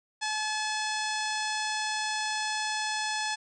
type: harmonic tone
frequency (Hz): 859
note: A5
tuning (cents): -42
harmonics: 1 / 2 / 3 / 4 / 5 / 6 / 7 / 8 / 9 / 10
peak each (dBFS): -33 / -34 / -39 / -39 / -40 / -38 / -42 / -45 / -45 / -44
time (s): 0.21-3.36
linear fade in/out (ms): 20
effects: none